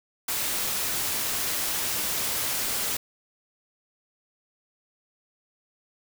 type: noise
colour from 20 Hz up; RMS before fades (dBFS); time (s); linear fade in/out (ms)
white; -28; 0.28-2.97; 5
effects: none